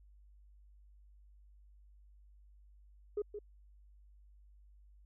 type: tone with echo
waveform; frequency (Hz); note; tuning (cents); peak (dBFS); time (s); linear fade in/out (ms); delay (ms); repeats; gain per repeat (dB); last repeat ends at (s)
sine; 414.8; G#4; -2; -31; 3.17-3.22; 5; 170; 1; -9; 3.39
effects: tanh soft clip ceiling -29 dBFS + added 50 Hz sine -58 dBFS peak until 5.05 s